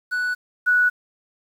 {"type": "tone pair in turn", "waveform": ["triangle", "sine"], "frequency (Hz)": [1480, 1472.8], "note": ["F#6", "F#6"], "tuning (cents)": [0, -8], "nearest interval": "unison", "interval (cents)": 8, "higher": "first", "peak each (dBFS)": [-19, -14], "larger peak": "second", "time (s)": [[0.11, 0.35], [0.66, 0.9]], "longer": "neither", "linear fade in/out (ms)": 20, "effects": ["8-bit"]}